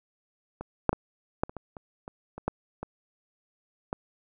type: clicks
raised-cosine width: 1 ms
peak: -22 / -6 / -14 / -10 / -27 / -23 / -27 / -26 / -25 / -12 / -21 / -16 dBFS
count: 12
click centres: 0.61 / 0.893 / 0.93 / 1.435 / 1.495 / 1.567 / 1.768 / 2.079 / 2.38 / 2.48 / 2.83 / 3.929 s
effects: none